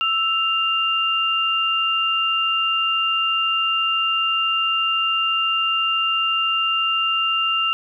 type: tone pair together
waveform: sine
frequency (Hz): 1318.6 / 2794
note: E6 / F7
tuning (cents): 0 / 0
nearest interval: octave + minor second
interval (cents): 1300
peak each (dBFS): -22 / -19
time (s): 0.01-7.73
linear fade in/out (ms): 0
effects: none